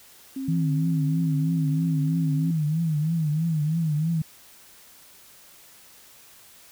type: tone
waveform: sine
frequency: 267.6 Hz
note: C4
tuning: 39 cents sharp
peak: -28 dBFS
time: 0.36-2.51 s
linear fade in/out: 5 ms
type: tone with vibrato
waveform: sine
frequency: 157.7 Hz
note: D#3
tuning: 24 cents sharp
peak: -21 dBFS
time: 0.48-4.22 s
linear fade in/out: 5 ms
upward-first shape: triangle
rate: 3.1 Hz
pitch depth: 130 cents each way
effects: white hiss -51 dBFS RMS until 6.71 s